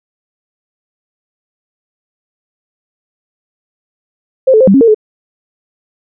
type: tone with pitch steps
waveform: sine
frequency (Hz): 525 / 436.5 / 522 / 195.4 / 272 / 460.4 / 428.9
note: C5 / A4 / C5 / G3 / C#4 / A#4 / A4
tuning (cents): +6 / -14 / -4 / -5 / -33 / -22 / -44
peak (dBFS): -3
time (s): 4.47-4.946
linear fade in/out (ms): 10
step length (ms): 68
effects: none